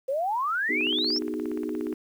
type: exponential sweep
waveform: sine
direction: up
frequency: 512 to 5620 Hz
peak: -24 dBFS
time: 0.08-1.19 s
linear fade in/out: 10 ms
type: chord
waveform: sine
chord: G# minor seventh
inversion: first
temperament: equal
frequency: 246.9 / 311.1 / 370 / 415.3 Hz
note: B3 / D#4 / F#4 / G#4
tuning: 0 / 0 / 0 / 0 cents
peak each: -34 / -31 / -35 / -35 dBFS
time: 0.69-1.94 s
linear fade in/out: 5 ms
type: click train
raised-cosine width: 0.5 ms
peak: -28 dBFS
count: 20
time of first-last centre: 0.81-1.928 s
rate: 17 Hz
effects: 9-bit